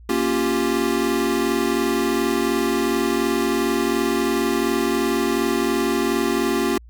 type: chord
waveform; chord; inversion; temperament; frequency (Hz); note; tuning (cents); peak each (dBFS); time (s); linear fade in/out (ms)
square; G half-diminished seventh; first; equal; 233.1 / 277.2 / 349.2 / 392; Bb3 / Db4 / F4 / G4; 0 / 0 / 0 / 0; -26 / -25 / -24 / -25; 0.09-6.78; 5
effects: added 58 Hz sine -41 dBFS peak until 6.89 s